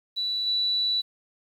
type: tone with level steps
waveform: sine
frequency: 3951 Hz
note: B7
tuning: in tune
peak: -25 / -22 dBFS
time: 0.16-1.02 s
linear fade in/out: 20 ms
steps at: 0.46 s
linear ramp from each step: 20 ms
effects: 9-bit